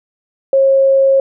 sine tone, 541 Hz, C#5, 42 cents flat, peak -7 dBFS, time 0.53-1.2 s, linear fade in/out 2 ms, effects none

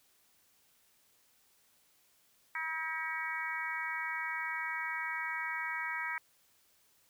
harmonic tone, 320 Hz, D#4, 49 cents sharp, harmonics 3 / 4 / 5 / 6 / 7, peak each -42 / -43 / -41 / -39 / -40 dBFS, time 2.55-6.18 s, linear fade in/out 2 ms, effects white hiss -69 dBFS RMS until 7.09 s

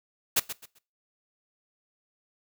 white noise with echo, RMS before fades -22 dBFS, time 0.36-0.4 s, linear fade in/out 10 ms, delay 130 ms, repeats 3, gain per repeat -12 dB, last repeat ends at 0.79 s, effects noise-tail reverb RT60 0.3 s tail -20 dB re dry

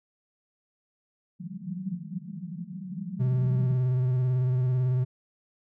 white band-pass noise, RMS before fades -36 dBFS, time 1.39-3.77 s, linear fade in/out 20 ms, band 160 to 200 Hz, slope 96 dB/octave
triangle tone with vibrato, 127.1 Hz, C3, 50 cents flat, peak -20 dBFS, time 3.19-5.05 s, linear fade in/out 20 ms, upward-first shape square, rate 18 Hz, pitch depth 29 cents each way
effects none

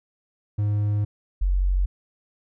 triangle / sine tone pair in turn, 103.83 / 46.25 Hz, G#2 / F#1, 0 / 0 cents, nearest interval octave + major second, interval 1400 cents, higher first, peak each -18 dBFS, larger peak neither, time 0.58-1.05 / 1.41-1.86 s, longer first, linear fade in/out 10 ms, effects none

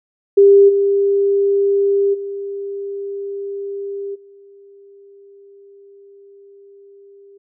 sine tone with level steps, 398.6 Hz, G4, 29 cents sharp, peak -5 / -12 / -23 / -41 dBFS, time 0.37-7.38 s, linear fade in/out 10 ms, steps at 0.68 / 2.13 / 4.14 s, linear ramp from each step 20 ms, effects none

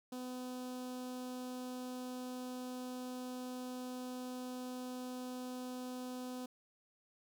sawtooth tone with notch filter, 251.9 Hz, B3, 34 cents sharp, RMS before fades -44 dBFS, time 0.12-6.46 s, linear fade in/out 5 ms, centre 2000 Hz, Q 0.99, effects none

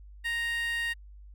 15% pulse tone with high-pass filter, 932.3 Hz, A#5, in tune, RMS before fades -31 dBFS, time 0.24-0.94 s, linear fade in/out 20 ms, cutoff 2000 Hz, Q 6.1, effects added 50 Hz sine -46 dBFS peak until 1.34 s

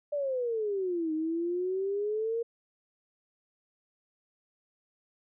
sine exponential two-way sweep, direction down then up, 595 to 310 to 469.4 Hz, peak -28 dBFS, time 0.12-2.43 s, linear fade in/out 10 ms, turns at 1.13 s, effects none

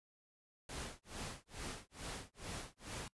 pink noise with tremolo, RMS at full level -44 dBFS, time 0.69-3.08 s, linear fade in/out 2 ms, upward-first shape sine, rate 2.3 Hz, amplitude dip 100%, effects noise-tail reverb RT60 0.1 s tail -25 dB re dry + resampled to 24000 Hz

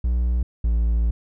triangle tone pair in turn, 60.3 / 56.92 Hz, B1 / A#1, -41 / -41 cents, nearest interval minor second, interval 100 cents, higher first, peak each -16 / -15 dBFS, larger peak second, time 0.04-0.43 / 0.64-1.11 s, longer second, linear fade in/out 5 ms, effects none

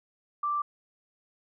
sine tone, 1174.7 Hz, D6, in tune, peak -26 dBFS, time 0.43-0.62 s, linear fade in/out 5 ms, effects none

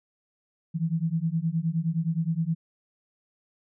sine beating tone pair, 159.3 / 168.9 Hz, D#3 / E3, +41 / +42 cents, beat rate 9.6 Hz, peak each -27 dBFS, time 0.74-2.55 s, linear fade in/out 20 ms, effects none

